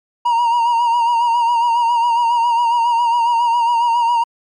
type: tone with vibrato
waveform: triangle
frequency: 942 Hz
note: A#5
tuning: 18 cents sharp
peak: -10 dBFS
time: 0.25-4.24 s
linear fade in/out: 10 ms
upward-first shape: sine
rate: 7.3 Hz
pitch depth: 48 cents each way
effects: MP3 48 kbps